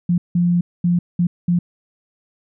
sine tone bursts at uneven times, 174.61 Hz, F3, in tune, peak -13 dBFS, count 5, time 0.09-0.18 / 0.35-0.61 / 0.84-0.99 / 1.19-1.27 / 1.48-1.59 s, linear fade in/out 5 ms, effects none

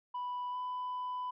sine tone with pitch glide, 987.8 to 998.1 Hz, B5 to B5, 0 to +18 cents, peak -33 dBFS, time 0.14-1.31 s, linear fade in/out 10 ms, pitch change +18 cents, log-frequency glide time 0.51-0.56 s, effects tanh soft clip ceiling -34 dBFS

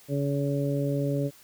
harmonic tone, 141.3 Hz, C#3, 34 cents sharp, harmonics 1 / 2 / 3 / 4, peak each -27 / -30 / -33 / -32 dBFS, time 0.08-1.31 s, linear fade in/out 50 ms, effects white hiss -54 dBFS RMS until 1.43 s

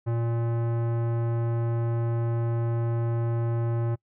sine tone with tanh clipping, 116.54 Hz, A#2, in tune, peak -26 dBFS, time 0.06-3.96 s, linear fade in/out 20 ms, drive 18 dB, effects noise-tail reverb RT60 0.1 s tail -25 dB re dry

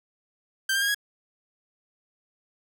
sawtooth tone with pitch steps, 1567 / 1597.2 / 1627.9 / 1659.2 Hz, G6 / G6 / G#6 / G#6, -1 / +32 / -35 / -2 cents, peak -19 dBFS, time 0.69-0.946 s, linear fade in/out 5 ms, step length 64 ms, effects 9-bit

